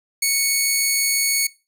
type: tone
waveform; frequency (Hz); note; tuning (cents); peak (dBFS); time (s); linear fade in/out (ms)
10% pulse; 2217; C#7; 0; -8; 0.22-1.47; 5
effects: noise-tail reverb RT60 0.3 s tail -21 dB re dry